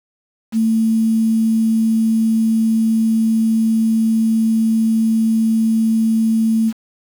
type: tone with quantisation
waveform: sine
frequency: 223.1 Hz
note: A3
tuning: 24 cents sharp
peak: -12 dBFS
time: 0.52-6.73 s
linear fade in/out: 50 ms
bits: 6
effects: none